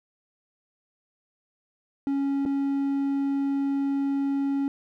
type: tone with dropouts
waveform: triangle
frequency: 277.2 Hz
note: C#4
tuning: in tune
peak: -21 dBFS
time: 2.07-4.68 s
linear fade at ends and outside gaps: 1 ms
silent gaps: 2.453-2.46 s
effects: none